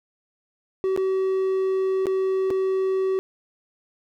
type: tone with dropouts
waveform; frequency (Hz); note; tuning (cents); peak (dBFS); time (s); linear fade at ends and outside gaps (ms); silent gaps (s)
triangle; 380.5; F#4; +48; -18; 0.84-3.19; 0; 0.963-0.975 / 2.057-2.068 / 2.504-2.509
effects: none